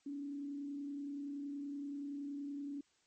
sine tone with frequency modulation, 283.7 Hz, C#4, 40 cents sharp, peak -40 dBFS, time 0.06-2.81 s, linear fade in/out 5 ms, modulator 30.6 Hz, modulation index 0.34, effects white hiss -74 dBFS RMS until 3.06 s + MP3 32 kbps

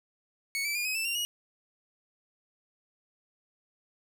sawtooth tone with pitch steps, 2217 / 2318 / 2423 / 2533 / 2649 / 2769 / 2895 Hz, C#7 / D7 / D#7 / D#7 / E7 / F7 / F#7, 0 / -23 / -47 / +30 / +8 / -15 / -38 cents, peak -26 dBFS, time 0.55-1.25 s, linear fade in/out 0 ms, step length 100 ms, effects none

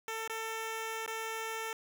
10% pulse tone with dropouts, 446.6 Hz, A4, 26 cents sharp, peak -28 dBFS, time 0.08-1.73 s, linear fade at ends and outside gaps 1 ms, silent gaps 0.277-0.297 / 1.062-1.077 s, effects none

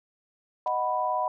sine chord, B major, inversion first, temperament equal, 622.3 / 740 / 987.8 Hz, D#5 / F#5 / B5, 0 / 0 / 0 cents, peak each -31 / -29 / -27 dBFS, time 0.66-1.28 s, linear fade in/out 2 ms
clicks, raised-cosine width 0.2 ms, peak -33 dBFS, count 2, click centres 0.672 / 0.677 s
effects none

